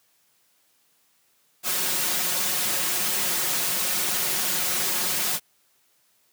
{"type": "noise with comb filter", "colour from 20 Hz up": "white", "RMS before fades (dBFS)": -25, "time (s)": [1.63, 5.4], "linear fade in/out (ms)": 50, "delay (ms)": 5.5, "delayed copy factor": 0.95, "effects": ["white hiss -65 dBFS RMS until 6.32 s", "high-pass 100 Hz 12 dB/octave"]}